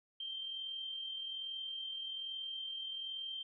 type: tone with amplitude modulation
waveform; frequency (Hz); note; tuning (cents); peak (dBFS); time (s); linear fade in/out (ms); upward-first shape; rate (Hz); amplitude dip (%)
sine; 3148; G7; +7; -38; 0.2-3.43; 5; sine; 41.2; 40
effects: none